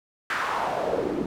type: noise with band-pass filter sweep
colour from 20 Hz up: pink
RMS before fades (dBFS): -27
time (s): 0.3-1.26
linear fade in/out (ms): 2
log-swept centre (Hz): 1600 to 280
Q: 2.8
effects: none